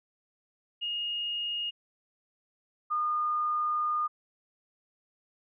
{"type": "tone pair in turn", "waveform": "sine", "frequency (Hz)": [2856, 1219], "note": ["F7", "D#6"], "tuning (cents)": [38, -36], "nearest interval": "octave + minor third", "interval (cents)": 1474, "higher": "first", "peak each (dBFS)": [-30, -26], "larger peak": "second", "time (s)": [[0.81, 1.71], [2.9, 4.08]], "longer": "second", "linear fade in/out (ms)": 20, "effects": []}